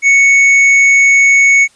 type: tone with hard clipping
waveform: sine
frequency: 2217 Hz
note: C#7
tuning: in tune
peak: -6 dBFS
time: 0.02-1.68 s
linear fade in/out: 50 ms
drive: 5 dB
effects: white hiss -49 dBFS RMS until 1.75 s + resampled to 22050 Hz